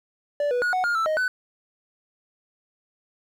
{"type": "tone with pitch steps", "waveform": "triangle", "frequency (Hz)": [582, 490.8, 1452, 739, 1416, 1325, 623, 1502], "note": ["D5", "B4", "F#6", "F#5", "F6", "E6", "D#5", "F#6"], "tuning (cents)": [-16, -11, -33, -2, 23, 9, 2, 26], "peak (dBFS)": -19, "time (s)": [0.4, 1.28], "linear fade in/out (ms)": 2, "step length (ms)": 110, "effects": ["10-bit"]}